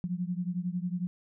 sine beating tone pair, 174.61 / 185.61 Hz, F3 / F#3, 0 / +6 cents, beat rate 11 Hz, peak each -32 / -34 dBFS, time 0.04-1.07 s, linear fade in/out 0 ms, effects none

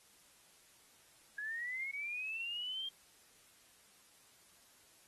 sine linear sweep, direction up, 1661.2 to 3211 Hz, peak -38 dBFS, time 1.38-2.89 s, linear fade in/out 5 ms, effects white hiss -65 dBFS RMS until 5.07 s + AAC 32 kbps

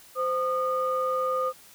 sine tone pair together, 517 / 1223 Hz, C5 / D#6, -21 / -30 cents, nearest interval octave + minor third, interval 1491 cents, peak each -26 dBFS, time 0.15-1.53 s, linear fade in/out 50 ms, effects tanh soft clip ceiling -16 dBFS + white hiss -52 dBFS RMS until 1.74 s

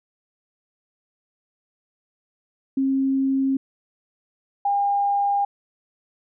sine tone pair in turn, 268.8 / 805.5 Hz, C4 / G5, +47 / +47 cents, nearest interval octave + perfect fifth, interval 1900 cents, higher second, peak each -18 dBFS, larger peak neither, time 2.77-3.57 / 4.65-5.45 s, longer neither, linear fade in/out 5 ms, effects none

